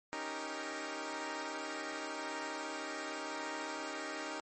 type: chord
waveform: 10% pulse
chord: Eb dominant seventh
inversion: third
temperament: equal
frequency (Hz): 277.2 / 311.1 / 392 / 466.2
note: Db4 / Eb4 / G4 / Bb4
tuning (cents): 0 / 0 / 0 / 0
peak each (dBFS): -38 / -34 / -38 / -38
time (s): 0.13-4.4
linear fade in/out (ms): 0
effects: MP3 32 kbps